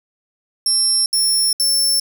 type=tone bursts; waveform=25% pulse; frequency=5400 Hz; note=E8; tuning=41 cents sharp; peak=-9 dBFS; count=3; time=0.66-1.998 s; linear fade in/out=2 ms; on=400 ms; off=69 ms; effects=none